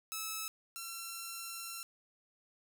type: tone pair in turn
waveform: 5% pulse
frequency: 1301 / 1354.9 Hz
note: E6 / E6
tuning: -23 / +47 cents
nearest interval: minor second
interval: 70 cents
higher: second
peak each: -26 / -30 dBFS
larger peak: first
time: 0.12-0.48 / 0.76-1.83 s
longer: second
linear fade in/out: 0 ms
effects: none